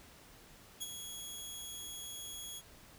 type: tone with ADSR envelope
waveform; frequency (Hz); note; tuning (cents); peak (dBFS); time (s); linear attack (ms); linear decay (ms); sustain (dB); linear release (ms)
15% pulse; 3332; G#7; +5; -29; 0.8-2.62; 23; 30; -7; 44
effects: pink hiss -58 dBFS RMS until 2.98 s